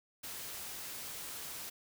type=noise; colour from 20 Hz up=white; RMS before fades=-44 dBFS; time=0.23-1.7 s; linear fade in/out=10 ms; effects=none